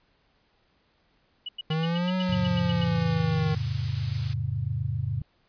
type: tone bursts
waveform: sine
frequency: 2931 Hz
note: F#7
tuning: 17 cents flat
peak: -31 dBFS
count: 12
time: 1.46-2.841 s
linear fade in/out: 5 ms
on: 28 ms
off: 95 ms
type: exponential two-way sweep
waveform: square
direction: up then down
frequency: 155.2 to 185.8 to 155.2 Hz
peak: -25 dBFS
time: 1.7-3.55 s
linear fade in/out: 5 ms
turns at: 2.15 s
type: noise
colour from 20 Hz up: blue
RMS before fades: -34 dBFS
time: 2.19-4.34 s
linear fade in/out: 10 ms
type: chord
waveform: sine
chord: F augmented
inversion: none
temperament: just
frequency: 87.31 / 109.13 / 136.42 Hz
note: F2 / A2 / C#3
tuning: 0 / -14 / -27 cents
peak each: -33 / -29 / -30 dBFS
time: 2.29-5.22 s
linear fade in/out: 5 ms
effects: pink hiss -67 dBFS RMS until 5.48 s + resampled to 11025 Hz